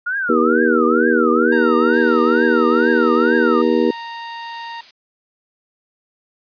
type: tone with vibrato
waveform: sine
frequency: 1396.9 Hz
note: F6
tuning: in tune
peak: -18 dBFS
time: 0.06-3.62 s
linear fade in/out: 10 ms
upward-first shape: triangle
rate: 2.2 Hz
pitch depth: 290 cents each way
type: harmonic tone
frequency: 80 Hz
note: D#2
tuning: 49 cents sharp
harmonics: 3 / 4 / 5 / 6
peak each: -18 / -18 / -18 / -18 dBFS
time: 0.29-3.91 s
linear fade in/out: 5 ms
type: tone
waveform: sawtooth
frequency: 929 Hz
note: A#5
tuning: 6 cents flat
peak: -24 dBFS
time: 1.52-4.81 s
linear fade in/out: 5 ms
type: noise with tremolo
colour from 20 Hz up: blue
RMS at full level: -34 dBFS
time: 1.93-4.91 s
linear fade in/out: 5 ms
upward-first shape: sine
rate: 1.2 Hz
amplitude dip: 30%
effects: resampled to 11025 Hz